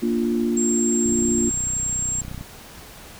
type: chord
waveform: sine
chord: Bb major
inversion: none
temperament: equal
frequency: 233.1 / 293.7 / 349.2 Hz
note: Bb3 / D4 / F4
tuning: 0 / 0 / 0 cents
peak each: -21 / -27 / -24 dBFS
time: 0.02-1.5 s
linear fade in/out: 10 ms
type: tone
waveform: sine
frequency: 7520 Hz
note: A#8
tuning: 14 cents sharp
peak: -22 dBFS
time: 0.57-2.21 s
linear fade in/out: 2 ms
type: click train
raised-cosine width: 5 ms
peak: -21 dBFS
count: 43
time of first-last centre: 1.06-2.41 s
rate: 31.1 Hz
effects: pink hiss -42 dBFS RMS until 3.19 s